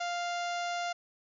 harmonic tone, 698.5 Hz, F5, in tune, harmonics 1 / 2 / 3 / 4 / 5 / 6 / 7 / 8 / 9 / 10, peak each -33 / -39 / -43 / -45 / -47 / -49 / -50 / -51 / -52 / -53 dBFS, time 0-0.93 s, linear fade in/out 10 ms, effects none

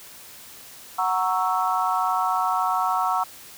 sine chord, F# dominant seventh, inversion none, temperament equal, 740 / 932.3 / 1108.7 / 1318.5 Hz, F#5 / A#5 / C#6 / E6, 0 / 0 / 0 / 0 cents, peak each -25 / -26 / -26 / -26 dBFS, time 0.98-3.24 s, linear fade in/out 10 ms, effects white hiss -44 dBFS RMS until 3.57 s

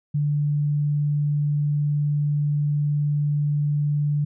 sine tone, 146.83 Hz, D3, in tune, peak -19 dBFS, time 0.14-4.25 s, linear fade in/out 10 ms, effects none

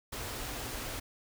pink band-stop noise, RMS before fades -39 dBFS, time 0.12-1 s, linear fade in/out 10 ms, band 140 to 210 Hz, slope 96 dB/octave, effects none

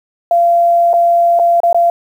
sine tone with dropouts, 687 Hz, F5, 29 cents flat, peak -7 dBFS, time 0.31-1.9 s, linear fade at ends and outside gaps 2 ms, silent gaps 0.932-0.938 / 1.391-1.396 / 1.603-1.633 / 1.729-1.745 s, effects 7-bit

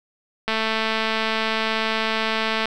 click train, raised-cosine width 0.3 ms, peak -7 dBFS, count 482, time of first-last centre 0.48-2.656 s, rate 221 Hz, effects none

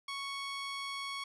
15% pulse tone, 1108.7 Hz, C#6, in tune, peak -31 dBFS, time 0.08-1.24 s, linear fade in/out 5 ms, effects resampled to 22050 Hz

